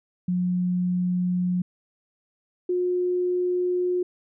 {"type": "tone pair in turn", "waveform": "sine", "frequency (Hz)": [179.8, 359.6], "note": ["F#3", "F#4"], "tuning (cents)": [-49, -49], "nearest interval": "octave", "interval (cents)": 1200, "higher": "second", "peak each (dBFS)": -21, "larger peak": "neither", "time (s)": [[0.28, 1.62], [2.69, 4.03]], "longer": "neither", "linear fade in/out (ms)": 5, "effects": []}